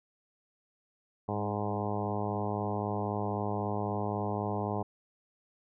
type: harmonic tone with a mistuned harmonic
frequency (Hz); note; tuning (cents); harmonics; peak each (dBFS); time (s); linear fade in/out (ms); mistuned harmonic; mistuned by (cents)
103.83; G#2; 0; 1 / 2 / 3 / 4 / 5 / 6 / 7 / 8 / 9 / 10; -36 / -37 / -41 / -38 / -42 / -41 / -39 / -40 / -42 / -44; 1.28-4.83; 10; 2; -27
effects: none